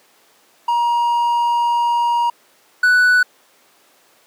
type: tone pair in turn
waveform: triangle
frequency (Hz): 948 / 1484.7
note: A#5 / F#6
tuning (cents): +29 / +6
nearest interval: minor sixth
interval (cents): 777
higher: second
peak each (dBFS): -12 / -8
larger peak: second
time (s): 0.68-2.3 / 2.83-3.23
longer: first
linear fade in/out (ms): 5
effects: pink hiss -53 dBFS RMS until 4.26 s + high-pass 400 Hz 12 dB/octave